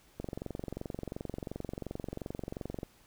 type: click train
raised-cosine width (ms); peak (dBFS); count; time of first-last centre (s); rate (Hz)
2; -24; 61; 0.2-2.832; 22.8
effects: pink hiss -63 dBFS RMS until 3.06 s